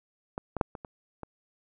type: clicks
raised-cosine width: 1 ms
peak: -19 / -18 / -8 / -25 / -26 / -24 dBFS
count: 6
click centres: 0.379 / 0.567 / 0.612 / 0.752 / 0.848 / 1.233 s
effects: none